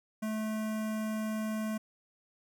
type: tone with notch filter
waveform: square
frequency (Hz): 217.1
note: A3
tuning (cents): -23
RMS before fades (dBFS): -34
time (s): 0.22-1.78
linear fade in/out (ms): 10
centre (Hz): 4000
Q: 1.3
effects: none